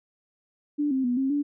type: tone with pitch steps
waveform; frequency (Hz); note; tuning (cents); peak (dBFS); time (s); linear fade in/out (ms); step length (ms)
sine; 293.4 / 263.9 / 245.1 / 267.7 / 289; D4 / C4 / B3 / C4 / D4; -2 / +15 / -13 / +40 / -28; -22; 0.78-1.43; 20; 130
effects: none